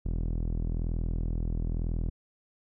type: tone with low-pass filter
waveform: sawtooth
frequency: 41.01 Hz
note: E1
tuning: 8 cents flat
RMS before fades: -30 dBFS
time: 0.05-2.1 s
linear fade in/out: 10 ms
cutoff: 290 Hz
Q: 0.71
effects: none